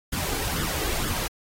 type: noise with flanger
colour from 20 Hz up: pink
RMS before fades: -28 dBFS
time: 0.12-1.28 s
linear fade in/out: 10 ms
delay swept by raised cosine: 0.59 to 2.59 ms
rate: 2.1 Hz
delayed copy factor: +0.55
effects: AAC 48 kbps